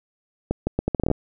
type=accelerating click train; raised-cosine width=2 ms; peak=-8 dBFS; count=11; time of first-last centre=0.51-1.114 s; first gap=160 ms; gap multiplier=0.75; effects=none